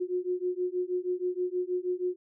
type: beating tone pair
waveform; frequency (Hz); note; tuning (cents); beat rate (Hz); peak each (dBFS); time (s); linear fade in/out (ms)
sine; 358.6 / 364.9; F4 / F#4; +46 / -24; 6.3; -31; 0-2.16; 20
effects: none